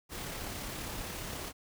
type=noise with amplitude modulation; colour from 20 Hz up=pink; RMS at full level=-39 dBFS; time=0.09-1.53 s; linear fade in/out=50 ms; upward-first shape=sine; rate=34.8 Hz; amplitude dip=25%; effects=none